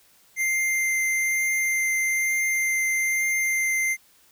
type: tone with vibrato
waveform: square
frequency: 2093 Hz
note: C7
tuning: in tune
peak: -22 dBFS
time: 0.36-3.97 s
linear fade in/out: 50 ms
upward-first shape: triangle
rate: 1.1 Hz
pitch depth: 8 cents each way
effects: white hiss -58 dBFS RMS until 4.31 s